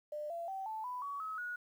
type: tone with pitch steps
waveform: sine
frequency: 598 / 679 / 771 / 875.5 / 994.2 / 1128.9 / 1281.8 / 1455.5 Hz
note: D5 / F5 / G5 / A5 / B5 / C#6 / E6 / F#6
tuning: +31 / -49 / -29 / -9 / +11 / +31 / -49 / -29 cents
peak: -38 dBFS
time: 0.12-1.56 s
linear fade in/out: 5 ms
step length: 180 ms
effects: 11-bit